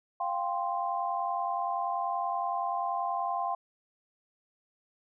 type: chord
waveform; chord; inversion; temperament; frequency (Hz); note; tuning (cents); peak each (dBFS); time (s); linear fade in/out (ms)
sine; F suspended second; none; equal with one note detuned; 698.5 / 789 / 1046.5; F5 / G5 / C6; 0 / +11 / 0; -33; 0.2-3.55; 5
effects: none